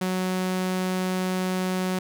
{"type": "tone", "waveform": "sawtooth", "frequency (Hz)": 185, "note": "F#3", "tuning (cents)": 0, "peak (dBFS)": -20, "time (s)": [0.01, 1.99], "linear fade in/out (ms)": 5, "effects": []}